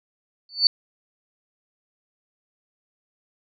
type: tone with exponential growth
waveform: sine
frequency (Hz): 4500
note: C#8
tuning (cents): +25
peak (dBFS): -9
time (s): 0.49-0.67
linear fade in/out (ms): 1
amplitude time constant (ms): 37
effects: none